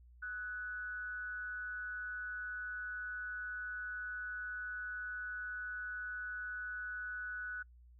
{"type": "tone with amplitude modulation", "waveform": "sine", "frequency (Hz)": 1483, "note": "F#6", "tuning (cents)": 4, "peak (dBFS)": -37, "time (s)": [0.22, 7.63], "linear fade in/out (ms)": 10, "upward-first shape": "sine", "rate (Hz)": 200, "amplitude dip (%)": 50, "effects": ["noise-tail reverb RT60 0.1 s tail -26 dB re dry", "added 60 Hz sine -57 dBFS peak until 7.99 s"]}